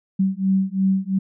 sine beating tone pair, 190.3 / 193.2 Hz, F#3 / G3, +49 / -25 cents, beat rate 2.9 Hz, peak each -20 dBFS, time 0.19-1.19 s, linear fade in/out 10 ms, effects none

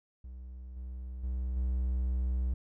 triangle tone with level steps, 62.9 Hz, B1, 32 cents sharp, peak -40 / -36 / -29 / -26 dBFS, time 0.24-2.54 s, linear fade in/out 5 ms, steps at 0.76 / 1.23 / 1.56 s, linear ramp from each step 10 ms, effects none

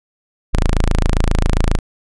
sawtooth tone, 27.43 Hz, A0, 4 cents flat, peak -8 dBFS, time 0.53-1.79 s, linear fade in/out 10 ms, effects resampled to 24000 Hz

